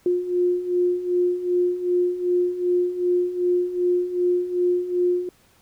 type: beating tone pair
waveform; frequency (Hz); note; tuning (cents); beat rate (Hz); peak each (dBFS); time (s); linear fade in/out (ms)
sine; 354.7 / 357.3; F4 / F4; +27 / +40; 2.6; -25 / -20; 0.06-5.29; 2
effects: pink hiss -58 dBFS RMS until 5.61 s